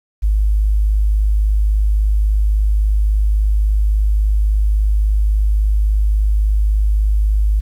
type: tone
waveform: sine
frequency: 51.8 Hz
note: G#1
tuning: 4 cents flat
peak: -11 dBFS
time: 0.22-7.61 s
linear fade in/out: 20 ms
effects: 8-bit